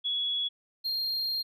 sine / triangle tone pair in turn, 3370 / 4211 Hz, G#7 / C8, +25 / +10 cents, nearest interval major third, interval 385 cents, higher second, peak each -27 dBFS, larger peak neither, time 0.04-0.49 / 0.84-1.43 s, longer second, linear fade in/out 20 ms, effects none

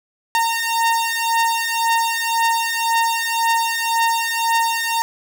sawtooth beating tone pair, 917 / 918.9 Hz, A#5 / A#5, -29 / -25 cents, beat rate 1.9 Hz, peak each -16 dBFS, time 0.35-5.02 s, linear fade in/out 0 ms, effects none

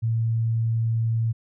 sine tone, 113.8 Hz, A#2, 41 cents flat, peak -20 dBFS, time 0.02-1.33 s, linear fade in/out 20 ms, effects none

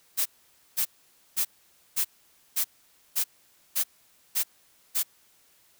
blue noise bursts, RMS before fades -25 dBFS, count 9, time 0.17-5.033 s, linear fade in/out 20 ms, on 87 ms, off 510 ms, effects white hiss -62 dBFS RMS until 5.79 s

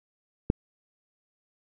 click, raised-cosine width 3 ms, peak -8 dBFS, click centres 0.501 s, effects none

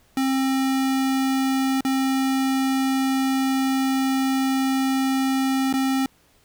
square tone with dropouts, 266.2 Hz, C4, 30 cents sharp, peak -20 dBFS, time 0.17-6.06 s, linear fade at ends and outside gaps 2 ms, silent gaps 1.808-1.849 / 5.728-5.738 s, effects pink hiss -59 dBFS RMS until 6.44 s

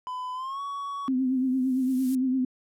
triangle tone with pitch glide, 1006 to 1122.7 Hz, B5 to C#6, +32 to +22 cents, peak -29 dBFS, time 0.07-1.08 s, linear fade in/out 0 ms, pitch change +190 cents, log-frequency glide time 0.34-0.61 s
sine tone with vibrato, 258.9 Hz, C4, 18 cents flat, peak -22 dBFS, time 1.08-2.45 s, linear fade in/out 5 ms, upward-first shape triangle, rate 8.8 Hz, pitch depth 58 cents each way
violet noise with exponential growth, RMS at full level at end -36 dBFS, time 1.18-2.15 s, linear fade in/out 0 ms, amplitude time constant 210 ms
effects low-pass 12000 Hz 12 dB/octave

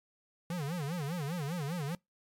square tone with vibrato, 158.3 Hz, D#3, 30 cents sharp, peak -34 dBFS, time 0.5-1.95 s, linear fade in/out 2 ms, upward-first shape sine, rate 5 Hz, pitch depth 240 cents each way, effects noise-tail reverb RT60 0.2 s tail -26 dB re dry + MP3 96 kbps

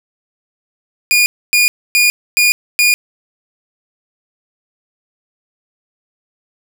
sawtooth tone bursts, 2436 Hz, D#7, 37 cents flat, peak -5 dBFS, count 5, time 1.11-2.94 s, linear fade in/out 0 ms, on 150 ms, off 270 ms, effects none

